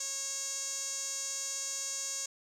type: tone with band-pass filter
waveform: sawtooth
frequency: 547 Hz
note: C#5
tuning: 23 cents flat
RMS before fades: -37 dBFS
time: 0-2.26 s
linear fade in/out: 5 ms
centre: 6700 Hz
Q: 6.2
effects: none